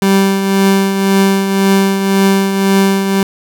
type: tone with tremolo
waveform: 30% pulse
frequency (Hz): 194.9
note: G3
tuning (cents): -10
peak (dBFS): -4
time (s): 0.02-3.23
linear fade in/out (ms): 2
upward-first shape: triangle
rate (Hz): 1.9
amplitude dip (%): 55
effects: none